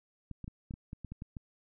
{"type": "clicks", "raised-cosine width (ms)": 5, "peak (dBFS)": -29, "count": 10, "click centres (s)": [0.313, 0.443, 0.479, 0.709, 0.739, 0.931, 1.047, 1.12, 1.221, 1.368], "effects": []}